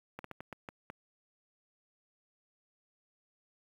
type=slowing click train; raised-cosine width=0.5 ms; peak=-27 dBFS; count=7; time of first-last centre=0.19-0.901 s; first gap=53 ms; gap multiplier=1.32; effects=high-pass 60 Hz 12 dB/octave + 9-bit